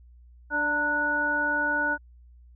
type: harmonic tone with a mistuned harmonic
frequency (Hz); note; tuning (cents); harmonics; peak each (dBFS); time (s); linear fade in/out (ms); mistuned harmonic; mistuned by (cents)
294; D4; +2; 1 / 2 / 3 / 5; -34 / -34 / -31 / -24; 0.5-1.98; 50; 3; +45
effects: added 60 Hz sine -49 dBFS peak until 2.55 s